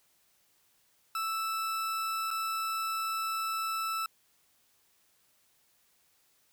40% pulse tone with dropouts, 1318.5 Hz, E6, in tune, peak -30 dBFS, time 1.15-4.06 s, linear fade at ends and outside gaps 2 ms, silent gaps 2.306-2.311 s, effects white hiss -69 dBFS RMS until 6.52 s

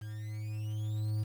triangle tone with level ramp, 107.3 Hz, A2, 43 cents flat, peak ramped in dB -37 to -27 dBFS, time 0.01-1.24 s, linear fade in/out 10 ms, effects 9-bit

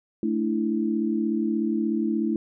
sine chord, A suspended fourth, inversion none, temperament just, 220 / 293.3 / 330 Hz, A3 / D4 / E4, 0 / -2 / +2 cents, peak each -25 / -29 / -26 dBFS, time 0.23-2.36 s, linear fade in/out 2 ms, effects none

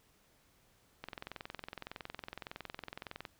click train, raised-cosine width 0.3 ms, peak -26 dBFS, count 49, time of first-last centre 1.04-3.252 s, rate 21.7 Hz, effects pink hiss -69 dBFS RMS until 3.39 s

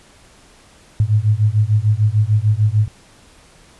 sine beating tone pair, 103.3 / 110 Hz, G#2 / A2, -9 / 0 cents, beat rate 6.7 Hz, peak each -15 dBFS, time 1-2.88 s, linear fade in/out 0 ms, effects pink hiss -48 dBFS RMS until 3.79 s + resampled to 24000 Hz

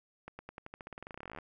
accelerating click train, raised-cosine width 0.5 ms, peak -29 dBFS, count 26, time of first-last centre 0.28-1.387 s, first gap 110 ms, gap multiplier 0.91, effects none

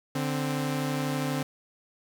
sawtooth tone pair together, 146.83 / 261.5 Hz, D3 / C4, 0 / -1 cents, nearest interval minor seventh, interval 999 cents, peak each -26 dBFS, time 0.15-1.43 s, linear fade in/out 5 ms, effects 10-bit

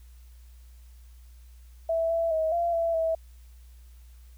sine tone with pitch steps, 658 / 665 / 637 / 685 / 668 / 651 Hz, E5 / E5 / D#5 / F5 / E5 / E5, -3 / +15 / +41 / -34 / +23 / -22 cents, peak -23 dBFS, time 1.89-3.15 s, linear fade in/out 5 ms, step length 210 ms, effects added 60 Hz sine -47 dBFS peak until 4.37 s + white hiss -64 dBFS RMS until 4.37 s

